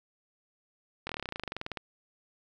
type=slowing click train; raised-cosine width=0.3 ms; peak=-19 dBFS; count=20; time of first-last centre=1.07-1.772 s; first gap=23 ms; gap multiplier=1.05; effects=none